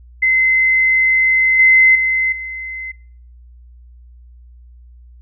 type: tone with level steps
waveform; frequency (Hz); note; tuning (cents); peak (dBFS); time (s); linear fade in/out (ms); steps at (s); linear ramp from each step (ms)
sine; 2057; C7; -30; -10 / -6 / -13 / -24; 0.22-2.92; 10; 1.59 / 1.95 / 2.32; 5
effects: noise-tail reverb RT60 0.5 s tail -22 dB re dry + added 60 Hz sine -39 dBFS peak until 5.21 s